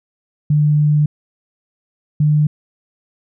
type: tone pair in turn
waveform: sine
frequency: 149.3 / 150.12 Hz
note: D3 / D3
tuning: +29 / +38 cents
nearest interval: unison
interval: 9 cents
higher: second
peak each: -10 dBFS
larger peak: neither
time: 0.5-1.06 / 2.2-2.47 s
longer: first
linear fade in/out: 5 ms
effects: none